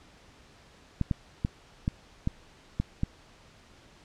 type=clicks; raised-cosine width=5 ms; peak=-14 dBFS; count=7; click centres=1.013 / 1.112 / 1.449 / 1.879 / 2.274 / 2.8 / 3.034 s; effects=pink hiss -56 dBFS RMS until 4.04 s + low-pass 6000 Hz 12 dB/octave